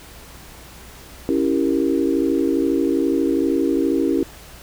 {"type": "chord", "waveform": "sine", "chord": "C# diminished seventh", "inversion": "none", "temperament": "equal", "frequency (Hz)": [277.2, 329.6, 392, 466.2], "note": ["C#4", "E4", "G4", "Bb4"], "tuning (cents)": [0, 0, 0, 0], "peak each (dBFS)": [-20, -20, -23, -26], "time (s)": [1.29, 4.23], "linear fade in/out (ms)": 0, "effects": ["added 60 Hz sine -45 dBFS peak until 4.62 s", "pink hiss -42 dBFS RMS until 4.62 s"]}